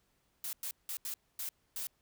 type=noise bursts at uneven times; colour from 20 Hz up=blue; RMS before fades=-39 dBFS; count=6; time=0.44-0.53 / 0.63-0.71 / 0.89-0.97 / 1.05-1.14 / 1.39-1.49 / 1.76-1.87 s; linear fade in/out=2 ms; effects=pink hiss -75 dBFS RMS until 2.01 s